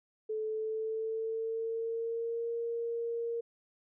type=tone with pitch glide; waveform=sine; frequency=434.5 to 465.7 Hz; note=A4 to A#4; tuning=-22 to -2 cents; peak=-32 dBFS; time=0.29-3.41 s; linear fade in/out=10 ms; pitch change=+120 cents; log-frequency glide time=0.43-2.5 s; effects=none